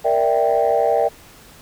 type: chord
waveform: sine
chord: E half-diminished seventh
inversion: second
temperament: equal with one note detuned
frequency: 466.2 / 587.3 / 659.3 / 786.7 Hz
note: Bb4 / D5 / E5 / G5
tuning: 0 / 0 / 0 / +6 cents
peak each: -19 dBFS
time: 0.04-1.09 s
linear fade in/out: 20 ms
effects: tanh soft clip ceiling -7 dBFS + pink hiss -45 dBFS RMS until 1.61 s